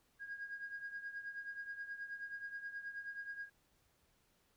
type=tone with tremolo; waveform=sine; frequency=1634 Hz; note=G#6; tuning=29 cents flat; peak=-39 dBFS; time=0.19-3.5 s; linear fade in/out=50 ms; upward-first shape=triangle; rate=9.4 Hz; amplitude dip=80%; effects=tanh soft clip ceiling -37 dBFS + pink hiss -75 dBFS RMS until 4.56 s